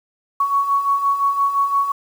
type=beating tone pair; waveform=sine; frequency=1112 / 1117.8 Hz; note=C#6 / C#6; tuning=+5 / +14 cents; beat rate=5.8 Hz; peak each=-23 / -16 dBFS; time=0.4-1.92 s; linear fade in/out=5 ms; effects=7-bit